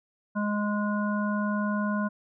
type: harmonic tone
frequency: 207.7 Hz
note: G#3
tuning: in tune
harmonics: 1 / 3 / 5 / 7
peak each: -26 / -35 / -34 / -35 dBFS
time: 0.35-2.09 s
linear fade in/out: 20 ms
effects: none